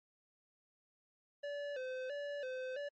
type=tone with vibrato; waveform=square; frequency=544 Hz; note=C#5; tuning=33 cents flat; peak=-40 dBFS; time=1.43-2.89 s; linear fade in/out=10 ms; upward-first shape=square; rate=1.5 Hz; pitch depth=99 cents each way; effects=low-pass 3000 Hz 12 dB/octave + MP3 32 kbps